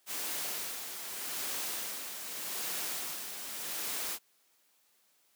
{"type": "noise with tremolo", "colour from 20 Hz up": "white", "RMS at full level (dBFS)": -36, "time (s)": [0.06, 4.19], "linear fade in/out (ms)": 50, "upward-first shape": "sine", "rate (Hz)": 0.83, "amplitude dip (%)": 50, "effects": ["white hiss -70 dBFS RMS until 5.35 s", "high-pass 200 Hz 12 dB/octave"]}